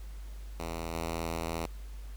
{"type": "tone with level steps", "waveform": "5% pulse", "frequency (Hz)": 82.7, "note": "E2", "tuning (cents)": 6, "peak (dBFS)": [-25, -22], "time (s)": [0.6, 1.66], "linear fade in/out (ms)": 0, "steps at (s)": 0.93, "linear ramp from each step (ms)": 20, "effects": ["added 50 Hz sine -40 dBFS peak until 2.16 s", "pink hiss -58 dBFS RMS until 2.16 s"]}